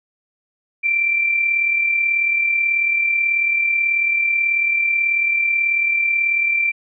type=tone with amplitude modulation; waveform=sine; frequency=2353 Hz; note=D7; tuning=3 cents sharp; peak=-13 dBFS; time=0.83-6.72 s; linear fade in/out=20 ms; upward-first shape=sine; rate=38.3 Hz; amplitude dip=45%; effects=none